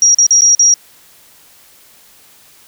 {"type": "tone with dropouts", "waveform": "sine", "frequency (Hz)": 5690, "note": "F8", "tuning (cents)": 31, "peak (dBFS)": -5, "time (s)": [0.02, 0.74], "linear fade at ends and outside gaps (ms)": 1, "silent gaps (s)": [[0.146, 0.185], [0.266, 0.307], [0.409, 0.419], [0.55, 0.594]], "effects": ["white hiss -45 dBFS RMS until 2.67 s"]}